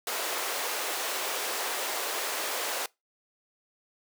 pink high-pass noise, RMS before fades -32 dBFS, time 0.07-2.86 s, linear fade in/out 2 ms, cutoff 430 Hz, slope 24 dB/octave, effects noise-tail reverb RT60 0.2 s tail -23 dB re dry

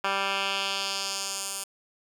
10% pulse tone with band-pass filter sweep, 196 Hz, G3, in tune, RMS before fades -30 dBFS, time 0.04-1.64 s, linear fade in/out 5 ms, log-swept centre 1800 to 9600 Hz, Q 1.4, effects 9-bit

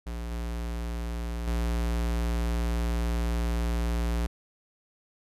square tone with level steps, 58.2 Hz, A#1, 2 cents flat, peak -33 / -31 / -26 dBFS, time 0.06-4.27 s, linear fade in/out 10 ms, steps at 0.31 / 1.47 s, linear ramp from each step 5 ms, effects resampled to 32000 Hz

